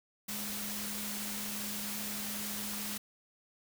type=tone in noise; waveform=sine; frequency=207.7 Hz; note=G#3; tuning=in tune; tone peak=-43 dBFS; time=0.28-2.98 s; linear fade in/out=10 ms; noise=white; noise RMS=-39 dBFS; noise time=0.28-2.98 s; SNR=-7 dB; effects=none